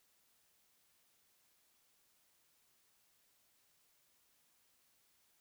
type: silence
effects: white hiss -74 dBFS RMS until 5.4 s